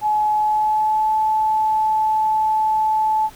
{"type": "tone with pitch glide", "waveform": "sine", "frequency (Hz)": [850, 867.9], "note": ["G#5", "A5"], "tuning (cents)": [40, -24], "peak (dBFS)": -15, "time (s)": [0.01, 3.3], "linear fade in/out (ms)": 50, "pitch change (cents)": 36, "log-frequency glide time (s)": [0.34, 1.14], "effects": ["pink hiss -45 dBFS RMS until 3.35 s"]}